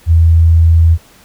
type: tone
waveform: sine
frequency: 82.41 Hz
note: E2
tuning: in tune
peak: -4 dBFS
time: 0.06-0.98 s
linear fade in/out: 50 ms
effects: pink hiss -44 dBFS RMS until 1.24 s